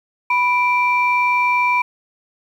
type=tone pair together; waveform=sine; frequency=987.8 / 2349 Hz; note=B5 / D7; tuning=0 / 0 cents; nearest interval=octave + minor third; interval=1500 cents; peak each=-15 / -17 dBFS; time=0.3-1.82 s; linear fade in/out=5 ms; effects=tanh soft clip ceiling -6 dBFS + 8-bit